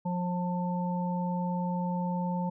harmonic tone, 178.1 Hz, F3, 34 cents sharp, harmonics 1 / 3 / 5, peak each -29 / -39 / -35 dBFS, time 0.05-2.5 s, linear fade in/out 10 ms, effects none

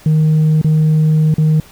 sine tone with dropouts, 155.56 Hz, D#3, in tune, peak -6 dBFS, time 0.06-1.6 s, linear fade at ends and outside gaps 2 ms, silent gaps 0.615-0.645 / 1.341-1.382 s, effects tanh soft clip ceiling -7 dBFS + pink hiss -42 dBFS RMS until 1.71 s

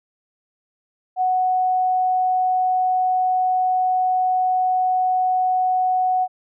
sine tone, 740 Hz, F#5, in tune, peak -16 dBFS, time 1.16-6.28 s, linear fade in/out 50 ms, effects none

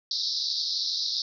pink band-pass noise, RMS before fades -29 dBFS, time 0.11-1.22 s, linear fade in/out 2 ms, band 3800 to 5400 Hz, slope 96 dB/octave, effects none

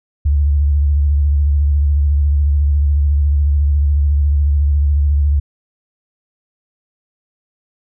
sine tone with vibrato, 72.2 Hz, D2, 29 cents flat, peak -10 dBFS, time 0.25-5.4 s, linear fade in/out 10 ms, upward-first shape square, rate 14 Hz, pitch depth 50 cents each way, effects none

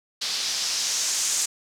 blue noise with low-pass filter sweep, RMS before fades -26 dBFS, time 0.21-1.46 s, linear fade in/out 10 ms, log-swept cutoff 4500 to 7200 Hz, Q 2.3, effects none

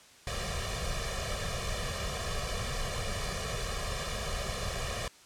pink noise with comb filter, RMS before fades -34 dBFS, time 0.27-5.08 s, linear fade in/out 2 ms, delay 1.7 ms, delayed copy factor +0.95, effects white hiss -56 dBFS RMS until 5.25 s + low-pass 8000 Hz 12 dB/octave

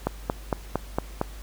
click train, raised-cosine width 1 ms, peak -9 dBFS, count 6, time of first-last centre 0.07-1.214 s, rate 4.37 Hz, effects added 50 Hz sine -39 dBFS peak until 1.42 s + pink hiss -48 dBFS RMS until 1.42 s

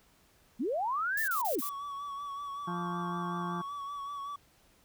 sine linear two-way sweep, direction up then down, 196 to 1813 to 196 Hz, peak -29 dBFS, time 0.59-1.61 s, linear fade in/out 20 ms, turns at 1.22 s
violet noise bursts, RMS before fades -37 dBFS, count 4, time 1.17-1.694 s, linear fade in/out 5 ms, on 110 ms, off 28 ms
triangle tone with vibrato, 1132 Hz, C#6, 36 cents sharp, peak -35 dBFS, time 1.62-4.36 s, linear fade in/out 5 ms, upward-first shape sine, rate 5.3 Hz, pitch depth 36 cents each way
harmonic tone, 174.61 Hz, F3, in tune, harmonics 1 / 2 / 4 / 5 / 6 / 7 / 8 / 9, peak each -36 / -42 / -47 / -42 / -48 / -49 / -50 / -50 dBFS, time 2.67-3.62 s, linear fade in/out 10 ms
effects pink hiss -65 dBFS RMS until 4.84 s

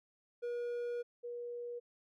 triangle / sine tone pair in turn, 480 / 480 Hz, B4 / B4, -49 / -49 cents, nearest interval unison, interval 0 cents, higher neither, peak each -34 / -40 dBFS, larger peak first, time 0.42-1.03 / 1.23-1.8 s, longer first, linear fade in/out 20 ms, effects none

